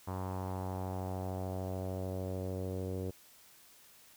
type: tone with low-pass filter sweep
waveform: sawtooth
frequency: 93.4 Hz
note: F#2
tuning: 17 cents sharp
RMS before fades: -38 dBFS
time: 0.07-3.11 s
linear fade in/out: 10 ms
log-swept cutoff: 1000 to 460 Hz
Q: 3
effects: white hiss -60 dBFS RMS until 4.16 s